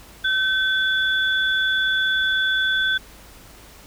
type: tone pair together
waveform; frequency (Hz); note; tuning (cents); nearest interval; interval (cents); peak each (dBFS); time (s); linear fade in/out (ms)
sine; 1535 / 3446; G6 / A7; -37 / -37; octave + major second; 1400; -19 / -23; 0.24-2.98; 10
effects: added 50 Hz sine -48 dBFS peak until 3.86 s + pink hiss -46 dBFS RMS until 3.86 s